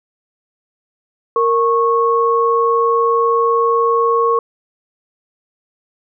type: tone pair together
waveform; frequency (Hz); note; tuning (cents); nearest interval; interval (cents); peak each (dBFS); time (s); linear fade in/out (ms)
sine; 463.8 / 1100; A#4 / C#6; -9 / -14; octave + minor third; 1495; -14; 1.36-4.39; 2
effects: none